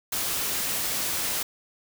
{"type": "noise", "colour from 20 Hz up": "white", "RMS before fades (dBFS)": -28, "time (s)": [0.12, 1.43], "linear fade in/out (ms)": 5, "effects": []}